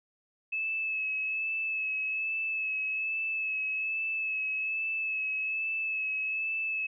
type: tone with vibrato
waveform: sine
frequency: 2600 Hz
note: E7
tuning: 24 cents flat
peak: -29 dBFS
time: 0.52-6.87 s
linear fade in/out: 10 ms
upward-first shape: sine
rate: 1.2 Hz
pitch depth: 23 cents each way
effects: none